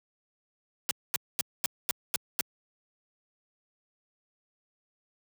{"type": "noise bursts", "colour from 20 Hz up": "white", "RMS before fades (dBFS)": -28, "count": 7, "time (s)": [0.89, 2.41], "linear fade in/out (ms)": 0, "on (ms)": 20, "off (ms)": 230, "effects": ["high-pass 100 Hz 12 dB/octave"]}